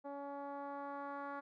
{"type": "tone with low-pass filter sweep", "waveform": "10% pulse", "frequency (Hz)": 282, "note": "C#4", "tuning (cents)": 30, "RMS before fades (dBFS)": -45, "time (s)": [0.04, 1.41], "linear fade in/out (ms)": 20, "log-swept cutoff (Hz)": [720, 1300], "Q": 1.7, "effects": []}